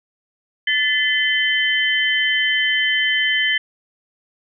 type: tone cluster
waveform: sine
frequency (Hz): 1750 / 2029 / 3077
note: A6 / B6 / G7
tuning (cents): -10 / +46 / -33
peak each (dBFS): -20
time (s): 0.67-3.58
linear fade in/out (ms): 5
effects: none